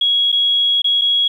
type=tone with dropouts; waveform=sine; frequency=3322 Hz; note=G#7; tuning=in tune; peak=-12 dBFS; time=0.01-1.28 s; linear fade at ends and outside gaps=5 ms; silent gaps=0.319-0.325 / 0.82-0.843 / 1.013-1.017 s; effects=8-bit